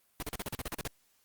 pink noise bursts, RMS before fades -36 dBFS, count 11, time 0.2-0.875 s, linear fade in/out 0 ms, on 25 ms, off 40 ms, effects white hiss -70 dBFS RMS until 1.24 s + Opus 32 kbps

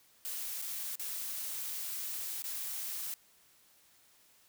blue noise with dropouts, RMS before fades -39 dBFS, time 0.25-3.14 s, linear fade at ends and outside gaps 0 ms, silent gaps 0.617-0.622 / 0.955-0.996 / 2.421-2.441 s, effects white hiss -65 dBFS RMS until 4.48 s

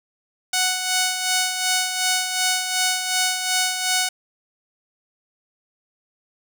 5% pulse tone with tremolo, 740 Hz, F#5, in tune, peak -6 dBFS, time 0.53-4.09 s, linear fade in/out 5 ms, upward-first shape sine, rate 2.7 Hz, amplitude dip 55%, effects none

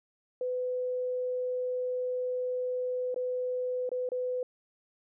sine tone with dropouts, 502 Hz, B4, 28 cents sharp, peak -29 dBFS, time 0.41-4.43 s, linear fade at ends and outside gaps 2 ms, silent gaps 3.144-3.161 / 3.892-3.916 / 4.09-4.118 s, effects none

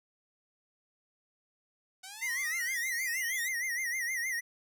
5% pulse exponential sweep, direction up, 736 to 3924 Hz, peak -32 dBFS, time 2.03-3.49 s, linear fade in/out 10 ms
square tone with vibrato, 1975.5 Hz, B6, in tune, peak -32 dBFS, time 2.21-4.41 s, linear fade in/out 20 ms, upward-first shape sine, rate 6.4 Hz, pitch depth 120 cents each way
effects none

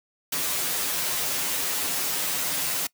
white noise with comb filter, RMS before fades -27 dBFS, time 0.32-2.87 s, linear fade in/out 5 ms, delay 9.1 ms, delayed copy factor -0.9, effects noise-tail reverb RT60 0.1 s tail -22 dB re dry + high-pass 100 Hz 12 dB/octave

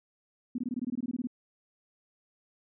sine tone bursts, 246.9 Hz, B3, in tune, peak -29 dBFS, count 14, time 0.55-1.272 s, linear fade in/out 5 ms, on 33 ms, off 20 ms, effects none

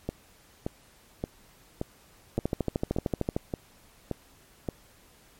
two click trains, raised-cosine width 2 ms, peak -16 / -13 dBFS, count 9 / 14, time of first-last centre 0.09-4.688 / 2.38-3.365 s, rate 1.74 / 13.2 Hz, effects pink hiss -58 dBFS RMS until 5.39 s + MP3 64 kbps

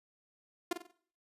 sawtooth tone with echo, 349.2 Hz, F4, in tune, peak -25 dBFS, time 0.71-0.73 s, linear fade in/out 5 ms, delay 46 ms, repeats 4, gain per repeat -8 dB, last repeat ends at 0.914 s, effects noise-tail reverb RT60 0.5 s tail -18 dB re dry + resampled to 32000 Hz

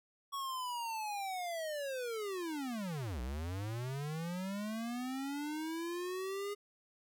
square linear two-way sweep, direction down then up, 1120 to 58.5 to 412.4 Hz, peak -38 dBFS, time 0.32-6.55 s, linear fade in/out 20 ms, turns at 3.21 s, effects none

